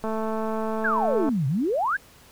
click train, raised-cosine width 1 ms, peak -16 dBFS, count 276, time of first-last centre 0.04-1.29 s, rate 220 Hz
sine exponential two-way sweep, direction down then up, 1717 to 125.5 to 1717 Hz, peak -21 dBFS, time 0.84-1.97 s, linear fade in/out 10 ms, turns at 1.47 s
effects pink hiss -52 dBFS RMS until 2.31 s

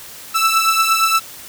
sawtooth beating tone pair, 1318.5 / 1327.1 Hz, E6 / E6, 0 / +11 cents, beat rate 8.6 Hz, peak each -11 / -14 dBFS, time 0.34-1.2 s, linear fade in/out 20 ms, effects white hiss -36 dBFS RMS until 1.48 s

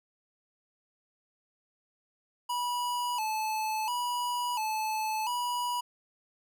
square tone with vibrato, 920 Hz, A#5, 23 cents flat, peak -30 dBFS, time 2.49-5.81 s, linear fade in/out 10 ms, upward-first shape square, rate 0.72 Hz, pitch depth 100 cents each way, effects none

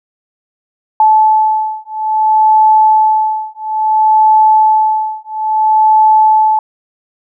sine beating tone pair, 867 / 867.59 Hz, A5 / A5, -26 / -25 cents, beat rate 0.59 Hz, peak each -10 dBFS, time 1-6.59 s, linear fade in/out 2 ms, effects none

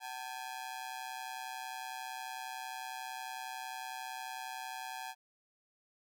sawtooth ring-modulated tone, 825 Hz, G#5, 12 cents flat, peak -34 dBFS, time 0-5.15 s, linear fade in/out 50 ms, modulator 65.5 Hz, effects none

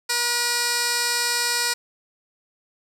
15% pulse tone with band-pass filter, 480 Hz, B4, 49 cents flat, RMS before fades -23 dBFS, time 0.09-1.74 s, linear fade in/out 10 ms, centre 6300 Hz, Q 0.9, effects none

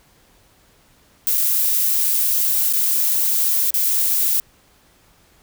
violet noise with dropouts, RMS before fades -18 dBFS, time 1.27-4.4 s, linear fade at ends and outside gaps 0 ms, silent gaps 1.374-1.378 / 2.727-2.735 / 3.706-3.74 s, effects pink hiss -55 dBFS RMS until 5.42 s

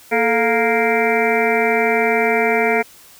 harmonic tone with a mistuned harmonic, 233.1 Hz, A#3, in tune, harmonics 1 / 2 / 3 / 4 / 6 / 7 / 8 / 9 / 10, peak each -24 / -18 / -20 / -26 / -26 / -30 / -27 / -23 / -22 dBFS, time 0.11-2.83 s, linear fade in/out 20 ms, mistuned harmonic 2, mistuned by -98 cents, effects white hiss -45 dBFS RMS until 3.19 s

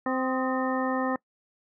harmonic tone with a mistuned harmonic, 260 Hz, C4, 11 cents flat, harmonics 1 / 2 / 3 / 4 / 5 / 7, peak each -28 / -31 / -33 / -34 / -35 / -36 dBFS, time 0.06-1.16 s, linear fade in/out 2 ms, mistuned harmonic 5, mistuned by -54 cents, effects noise-tail reverb RT60 0.1 s tail -24 dB re dry

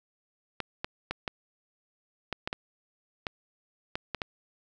clicks, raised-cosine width 0.3 ms, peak -15 dBFS, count 11, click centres 0.603 / 0.845 / 1.11 / 1.278 / 2.327 / 2.475 / 2.529 / 3.268 / 3.955 / 4.147 / 4.218 s, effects none

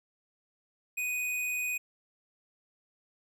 square tone, 2489 Hz, D#7, in tune, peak -31 dBFS, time 0.97-1.78 s, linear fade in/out 10 ms, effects none

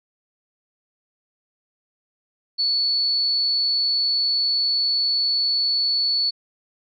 sine tone, 4435 Hz, C#8, in tune, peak -18 dBFS, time 2.58-6.31 s, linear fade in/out 20 ms, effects none

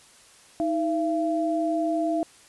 sine tone pair together, 316.6 / 677 Hz, D#4 / E5, +30 / +46 cents, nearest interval octave + minor second, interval 1316 cents, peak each -25 dBFS, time 0.6-2.23 s, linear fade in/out 0 ms, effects white hiss -53 dBFS RMS until 2.48 s + resampled to 24000 Hz

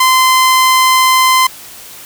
sawtooth tone, 1034 Hz, C6, 21 cents flat, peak -3 dBFS, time 0-1.47 s, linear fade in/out 5 ms, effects white hiss -33 dBFS RMS until 2.05 s

